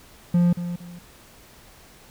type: tone with echo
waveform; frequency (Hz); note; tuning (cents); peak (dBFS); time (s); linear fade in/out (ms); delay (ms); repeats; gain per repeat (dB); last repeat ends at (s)
triangle; 174.61; F3; 0; -13; 0.34-0.53; 5; 230; 2; -11; 0.99
effects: pink hiss -50 dBFS RMS until 2.1 s